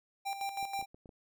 square tone with tremolo, 790 Hz, G5, 13 cents sharp, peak -34 dBFS, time 0.25-0.86 s, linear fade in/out 20 ms, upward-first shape square, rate 6.2 Hz, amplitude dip 60%
clicks, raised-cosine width 2 ms, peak -39 dBFS, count 6, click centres 0.628 / 0.792 / 0.826 / 0.945 / 1.058 / 1.092 s
effects none

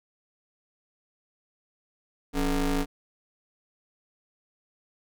35% pulse ring-modulated tone, 152.5 Hz, D#3, 34 cents flat, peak -19 dBFS, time 2.33-2.86 s, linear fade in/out 50 ms, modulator 126 Hz, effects none

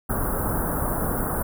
pink band-stop noise, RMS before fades -25 dBFS, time 0.09-1.43 s, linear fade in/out 10 ms, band 1500 to 10000 Hz, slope 48 dB/octave, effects none

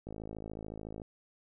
click train, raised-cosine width 2 ms, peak -29 dBFS, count 52, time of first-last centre 0.07-1.018 s, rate 53.8 Hz, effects none

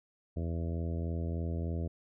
harmonic tone, 83.3 Hz, E2, 19 cents sharp, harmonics 1 / 2 / 3 / 4 / 5 / 6 / 7 / 8, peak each -33 / -39 / -43 / -45 / -47 / -49 / -50 / -51 dBFS, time 0.36-1.88 s, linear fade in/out 10 ms, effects none

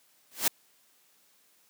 white noise with exponential growth, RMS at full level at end -20 dBFS, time 0.31-0.48 s, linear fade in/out 5 ms, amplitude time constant 36 ms, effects white hiss -65 dBFS RMS until 1.69 s + high-pass 150 Hz 12 dB/octave

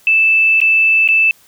sine tone with dropouts, 2637 Hz, E7, in tune, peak -8 dBFS, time 0.07-1.31 s, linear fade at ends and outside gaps 1 ms, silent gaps 0.603-0.615 / 1.077-1.087 s, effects white hiss -49 dBFS RMS until 1.47 s

